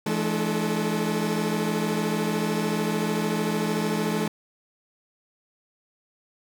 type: tone cluster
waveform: 30% pulse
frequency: 166.3 / 212.8 / 295.6 / 439 Hz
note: E3 / G#3 / D4 / A4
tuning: +16 / +42 / +11 / -4 cents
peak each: -26 / -24 / -31 / -29 dBFS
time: 0.06-4.28 s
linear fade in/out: 5 ms
effects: none